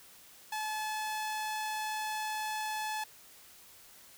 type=tone; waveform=sawtooth; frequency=861 Hz; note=A5; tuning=38 cents flat; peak=-30 dBFS; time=0.52-3.04 s; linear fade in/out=5 ms; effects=white hiss -56 dBFS RMS until 4.17 s